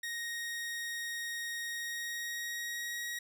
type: tone with pitch glide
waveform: sawtooth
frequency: 1870 to 1897.2 Hz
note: A#6 to A#6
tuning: +5 to +30 cents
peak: -33 dBFS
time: 0.03-3.19 s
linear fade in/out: 5 ms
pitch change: +25 cents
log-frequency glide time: 1.6-3.07 s
effects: none